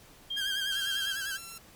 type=tone; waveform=sine; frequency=3200 Hz; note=G7; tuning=35 cents sharp; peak=-31 dBFS; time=0.3-1.13 s; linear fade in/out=10 ms
type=tone with vibrato; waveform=sawtooth; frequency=1592 Hz; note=G6; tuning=26 cents sharp; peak=-29 dBFS; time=0.36-1.38 s; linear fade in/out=20 ms; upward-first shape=sine; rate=10 Hz; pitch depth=79 cents each way
type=tone with pitch glide; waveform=5% pulse; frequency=1372 to 1351.5 Hz; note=F6 to E6; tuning=-31 to +43 cents; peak=-31 dBFS; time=0.72-1.58 s; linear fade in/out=2 ms; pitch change=-26 cents; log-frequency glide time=0.87-1.07 s
effects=pink hiss -55 dBFS RMS until 1.75 s + MP3 96 kbps